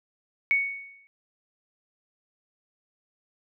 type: tone with exponential decay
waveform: sine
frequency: 2224 Hz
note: C#7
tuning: 5 cents sharp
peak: -17 dBFS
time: 0.51-1.07 s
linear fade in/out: 0 ms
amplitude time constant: 120 ms
effects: none